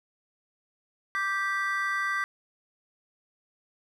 triangle chord, G major, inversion second, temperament just, 1176 / 1568 / 1960 Hz, D6 / G6 / B6, +2 / 0 / -14 cents, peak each -29 dBFS, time 1.15-2.24 s, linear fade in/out 0 ms, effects none

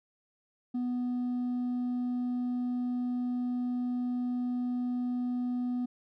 triangle tone with hard clipping, 246.9 Hz, B3, in tune, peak -28 dBFS, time 0.74-5.86 s, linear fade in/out 10 ms, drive 1 dB, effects none

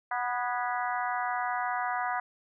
harmonic tone with a mistuned harmonic, 245.6 Hz, B3, 9 cents flat, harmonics 3 / 4 / 5 / 6 / 7 / 8, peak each -32 / -34 / -36 / -38 / -39 / -40 dBFS, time 0.11-2.2 s, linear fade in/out 5 ms, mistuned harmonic 7, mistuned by -48 cents, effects none

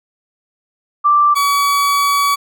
sine / 40% pulse tone pair in turn, 1174.7 / 1136.7 Hz, D6 / C#6, 0 / +43 cents, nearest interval minor second, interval 57 cents, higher first, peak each -8 / -11 dBFS, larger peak first, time 1.04-1.35 / 1.35-2.36 s, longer second, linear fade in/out 20 ms, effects none

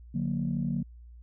sine chord, D augmented, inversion none, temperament equal with one note detuned, 146.83 / 181.92 / 233.1 Hz, D3 / F#3 / A#3, 0 / -29 / 0 cents, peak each -31 / -31 / -31 dBFS, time 0.14-0.83 s, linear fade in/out 10 ms, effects tanh soft clip ceiling -19 dBFS + added 59 Hz sine -46 dBFS peak until 1.22 s

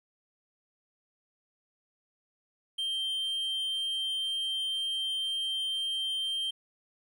triangle tone, 3149 Hz, G7, 7 cents sharp, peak -28 dBFS, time 2.78-6.51 s, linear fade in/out 10 ms, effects none

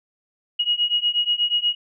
sine beating tone pair, 2889 / 2897.3 Hz, F#7 / F#7, -42 / -37 cents, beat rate 8.3 Hz, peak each -22 / -21 dBFS, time 0.59-1.75 s, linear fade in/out 10 ms, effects none

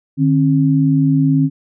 sine tone pair together, 151.48 / 269.9 Hz, D#3 / C#4, -46 / -46 cents, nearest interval minor seventh, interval 1000 cents, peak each -13 dBFS, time 0.17-1.5 s, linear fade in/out 50 ms, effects none

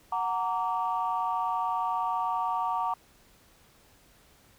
sine chord, Gb augmented, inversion none, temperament just, 740 / 925 / 1156.2 Hz, Gb5 / Bb5 / D6, 0 / -14 / -27 cents, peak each -31 / -29 / -31 dBFS, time 0.12-2.94 s, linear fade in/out 5 ms, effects tanh soft clip ceiling -18 dBFS + pink hiss -60 dBFS RMS until 4.58 s

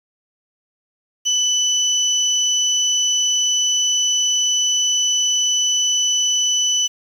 sine tone pair together, 2987 / 5974 Hz, F#7 / F#8, +16 / +16 cents, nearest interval octave, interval 1200 cents, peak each -18 dBFS, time 1.25-6.88 s, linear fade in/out 20 ms, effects 7-bit

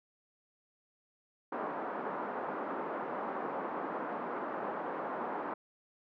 white band-pass noise, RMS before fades -38 dBFS, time 1.52-5.54 s, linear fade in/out 5 ms, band 220 to 1200 Hz, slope 24 dB/octave, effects none

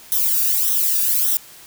violet noise with flanger, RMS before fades -18 dBFS, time 0.12-1.37 s, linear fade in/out 0 ms, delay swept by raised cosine 0.42 to 0.97 ms, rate 1.7 Hz, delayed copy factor -0.9, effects white hiss -43 dBFS RMS until 1.66 s

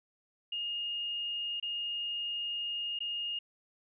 sine tone with dropouts, 2844 Hz, F7, 31 cents sharp, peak -33 dBFS, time 0.52-3.39 s, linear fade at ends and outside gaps 5 ms, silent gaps 1.6-1.626 / 2.99-3.004 s, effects none

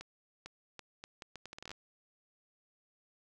accelerating click train, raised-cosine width 0.2 ms, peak -28 dBFS, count 15, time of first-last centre 0.01-1.715 s, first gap 450 ms, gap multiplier 0.74, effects none

